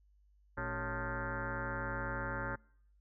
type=tone with frequency modulation; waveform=sine; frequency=723 Hz; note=F#5; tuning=40 cents flat; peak=-35 dBFS; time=0.57-2.56 s; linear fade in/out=10 ms; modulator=168 Hz; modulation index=5.7; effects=noise-tail reverb RT60 0.7 s tail -26 dB re dry + added 50 Hz sine -64 dBFS peak until 3 s